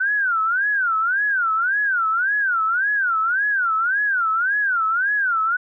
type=tone with vibrato; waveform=sine; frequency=1480 Hz; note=F#6; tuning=in tune; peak=-17 dBFS; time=0-5.57 s; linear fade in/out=10 ms; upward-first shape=sine; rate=1.8 Hz; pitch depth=230 cents each way; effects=none